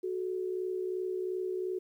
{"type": "tone pair together", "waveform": "sine", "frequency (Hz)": [370, 432.8], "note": ["F#4", "A4"], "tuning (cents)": [0, -29], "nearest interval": "minor third", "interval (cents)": 271, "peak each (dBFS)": [-32, -39], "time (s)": [0.03, 1.79], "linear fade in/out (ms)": 10, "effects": ["11-bit"]}